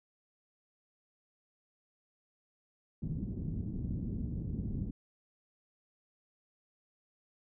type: low-pass noise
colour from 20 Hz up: white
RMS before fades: -37 dBFS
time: 3.02-4.91 s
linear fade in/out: 5 ms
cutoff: 230 Hz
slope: 24 dB/octave
effects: none